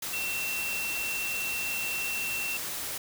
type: tone in noise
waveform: sine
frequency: 2705 Hz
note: E7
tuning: 44 cents sharp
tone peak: -31 dBFS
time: 0.13-2.57 s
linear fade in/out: 5 ms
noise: white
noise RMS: -35 dBFS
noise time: 0.02-2.98 s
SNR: +1 dB
effects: none